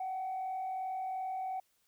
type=tone with frequency modulation; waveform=sine; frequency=754 Hz; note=F#5; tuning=32 cents sharp; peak=-33 dBFS; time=0-1.6 s; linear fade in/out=5 ms; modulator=42.8 Hz; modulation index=0.37; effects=tanh soft clip ceiling -32 dBFS + white hiss -74 dBFS RMS until 1.87 s